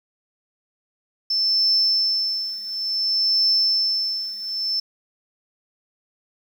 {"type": "tone with tremolo", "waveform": "sine", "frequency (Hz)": 5300, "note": "E8", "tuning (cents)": 9, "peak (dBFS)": -14, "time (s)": [1.3, 4.8], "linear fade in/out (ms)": 5, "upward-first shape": "triangle", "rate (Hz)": 0.57, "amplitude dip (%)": 85, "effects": ["tanh soft clip ceiling -10 dBFS", "8-bit"]}